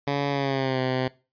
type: tone with pitch glide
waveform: 10% pulse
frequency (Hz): 141.7 to 129.19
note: C#3 to C3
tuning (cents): +38 to -22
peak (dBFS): -15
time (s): 0.07-1.08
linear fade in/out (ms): 5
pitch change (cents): -160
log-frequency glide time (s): 0.3-0.8
effects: noise-tail reverb RT60 0.3 s tail -20 dB re dry + resampled to 11025 Hz